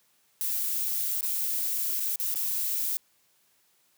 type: noise with dropouts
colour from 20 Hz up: violet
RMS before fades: -29 dBFS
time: 0.41-2.97 s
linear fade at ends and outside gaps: 0 ms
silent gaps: 1.209-1.229 / 1.998-2.003 / 2.158-2.199 / 2.342-2.358 s
effects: white hiss -67 dBFS RMS until 3.97 s + high-pass 80 Hz 12 dB/octave